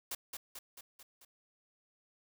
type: noise with echo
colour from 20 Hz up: white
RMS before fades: -39 dBFS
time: 0.11-0.15 s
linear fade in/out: 5 ms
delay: 220 ms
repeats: 5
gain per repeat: -4 dB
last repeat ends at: 1.25 s
effects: none